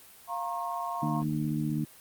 sine chord, Bb minor, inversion second, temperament equal with one note detuned, 698.5 / 932.3 / 1080.9 Hz, F5 / Bb5 / Db6, 0 / 0 / -44 cents, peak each -35 dBFS, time 0.27-1.24 s, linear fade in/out 50 ms
harmonic tone, 76 Hz, D#2, 40 cents flat, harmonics 2 / 3 / 4, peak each -30 / -32 / -33 dBFS, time 1.02-1.85 s, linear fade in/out 10 ms
effects white hiss -53 dBFS RMS until 2 s + Opus 32 kbps

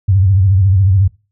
sine tone with vibrato, 96 Hz, G2, 36 cents flat, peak -7 dBFS, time 0.08-1.08 s, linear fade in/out 10 ms, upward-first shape sine, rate 14 Hz, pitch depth 110 cents each way, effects noise-tail reverb RT60 0.3 s tail -21 dB re dry

